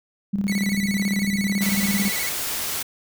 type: tone with tremolo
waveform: sine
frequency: 199 Hz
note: G3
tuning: 26 cents sharp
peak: -18 dBFS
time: 0.33-2.1 s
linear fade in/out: 10 ms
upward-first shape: square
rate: 18 Hz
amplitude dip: 60%
type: tone with vibrato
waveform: sawtooth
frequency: 2093 Hz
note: C7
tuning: in tune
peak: -24 dBFS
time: 0.48-2.29 s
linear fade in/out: 0 ms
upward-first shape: square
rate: 14 Hz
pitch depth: 93 cents each way
type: noise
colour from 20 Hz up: white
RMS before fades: -27 dBFS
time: 1.61-2.83 s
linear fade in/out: 10 ms
effects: none